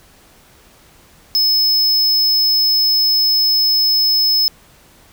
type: tone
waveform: square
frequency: 5200 Hz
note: E8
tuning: 24 cents flat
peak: -12 dBFS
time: 1.35-4.48 s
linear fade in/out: 0 ms
effects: pink hiss -48 dBFS RMS until 5.12 s